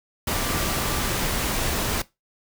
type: tone in noise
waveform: sine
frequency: 1174.7 Hz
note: D6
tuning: in tune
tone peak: -36 dBFS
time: 0.28-1.16 s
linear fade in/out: 5 ms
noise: pink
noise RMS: -25 dBFS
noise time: 0.27-2.02 s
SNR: -14 dB
effects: noise-tail reverb RT60 0.2 s tail -19 dB re dry